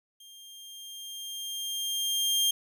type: tone with level ramp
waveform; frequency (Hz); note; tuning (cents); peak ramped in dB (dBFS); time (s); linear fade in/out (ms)
sawtooth; 3200; G7; +35; -46 to -19; 0.2-2.51; 5
effects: none